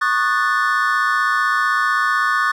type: chord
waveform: triangle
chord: D# half-diminished seventh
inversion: third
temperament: equal with one note detuned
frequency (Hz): 1108.7 / 1224.5 / 1480 / 1760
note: C#6 / D#6 / F#6 / A6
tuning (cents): 0 / -28 / 0 / 0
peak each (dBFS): -19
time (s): 0.01-2.52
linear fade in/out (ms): 10
effects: none